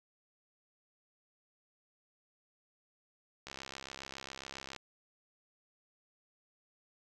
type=click train; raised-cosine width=0.2 ms; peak=-26 dBFS; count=88; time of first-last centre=3.47-4.763 s; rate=67.3 Hz; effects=none